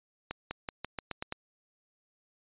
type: accelerating click train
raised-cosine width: 0.3 ms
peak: -19 dBFS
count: 8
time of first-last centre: 0.31-1.324 s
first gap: 200 ms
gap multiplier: 0.89
effects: resampled to 8000 Hz